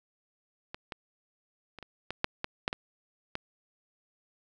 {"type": "clicks", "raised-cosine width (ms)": 0.3, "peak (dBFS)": [-22, -21, -28, -27, -18, -9, -15, -11, -17, -17], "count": 10, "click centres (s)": [0.745, 0.922, 1.787, 1.827, 2.106, 2.244, 2.444, 2.679, 2.729, 3.354], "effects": []}